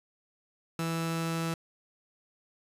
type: tone pair together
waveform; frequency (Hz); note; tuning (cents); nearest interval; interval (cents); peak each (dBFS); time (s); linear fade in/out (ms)
sawtooth; 164.81 / 659.2; E3 / E5; 0 / 0; 2 octaves; 2400; -26 / -33; 0.79-1.54; 2
effects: resampled to 32000 Hz